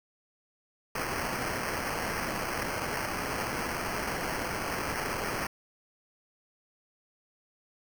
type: noise with sample-and-hold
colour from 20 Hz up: violet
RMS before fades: -33 dBFS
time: 0.95-5.47 s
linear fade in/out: 5 ms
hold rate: 3675 Hz
effects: none